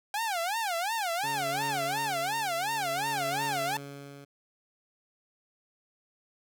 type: tone with vibrato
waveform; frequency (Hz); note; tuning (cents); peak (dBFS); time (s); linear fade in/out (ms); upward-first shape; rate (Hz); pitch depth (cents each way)
sawtooth; 784; G5; 0; -25; 0.14-3.77; 2; sine; 2.8; 280
type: tone with tremolo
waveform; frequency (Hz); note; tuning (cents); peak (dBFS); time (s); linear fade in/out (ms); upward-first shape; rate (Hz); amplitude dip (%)
15% pulse; 140.9; C#3; +29; -30; 1.23-4.25; 10; triangle; 0.57; 75
effects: none